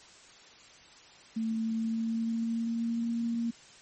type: tone with pitch glide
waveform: sine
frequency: 223.6 to 232.6 Hz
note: A3 to A#3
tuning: +28 to -4 cents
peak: -28 dBFS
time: 1.36-3.51 s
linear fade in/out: 10 ms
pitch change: +68 cents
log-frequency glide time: 1.58-3.09 s
effects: white hiss -54 dBFS RMS until 3.81 s + MP3 32 kbps